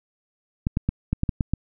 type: clicks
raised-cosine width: 5 ms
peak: -9 dBFS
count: 8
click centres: 0.669 / 0.771 / 0.89 / 1.13 / 1.234 / 1.292 / 1.408 / 1.536 s
effects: none